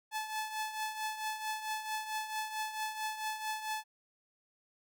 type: tone with tremolo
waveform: sawtooth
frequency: 866 Hz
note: A5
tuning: 28 cents flat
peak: -29 dBFS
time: 0.11-3.84 s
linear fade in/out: 50 ms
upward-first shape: triangle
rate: 4.5 Hz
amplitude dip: 70%
effects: none